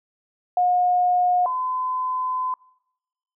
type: tone pair in turn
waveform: sine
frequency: 720 / 1018.2 Hz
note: F#5 / C6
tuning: -47 / -47 cents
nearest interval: tritone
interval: 600 cents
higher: second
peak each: -16 / -22 dBFS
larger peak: first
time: 0.57-1.46 / 1.46-2.54 s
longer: second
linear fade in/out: 2 ms
effects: noise-tail reverb RT60 0.9 s tail -25 dB re dry

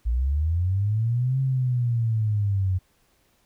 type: linear two-way sweep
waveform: sine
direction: up then down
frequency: 55 to 134.5 to 91.2 Hz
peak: -20 dBFS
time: 0.05-2.79 s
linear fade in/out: 20 ms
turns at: 1.4 s
effects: pink hiss -65 dBFS RMS until 3.45 s

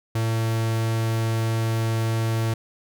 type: tone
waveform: 45% pulse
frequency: 112.7 Hz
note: A2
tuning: 42 cents sharp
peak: -21 dBFS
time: 0.15-2.54 s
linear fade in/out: 5 ms
effects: none

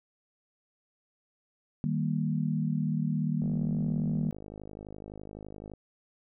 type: chord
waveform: sine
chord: Eb major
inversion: none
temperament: equal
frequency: 155.56 / 196 / 233.1 Hz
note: Eb3 / G3 / Bb3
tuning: 0 / 0 / 0 cents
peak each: -29 / -32 / -32 dBFS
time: 1.84-4.31 s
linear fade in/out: 0 ms
type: click train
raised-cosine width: 2 ms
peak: -30 dBFS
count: 121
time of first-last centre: 3.42-5.737 s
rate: 51.8 Hz
effects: none

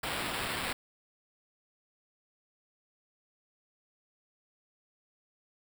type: noise with sample-and-hold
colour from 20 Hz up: violet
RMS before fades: -35 dBFS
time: 0.03-0.73 s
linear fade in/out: 5 ms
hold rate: 6300 Hz
effects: none

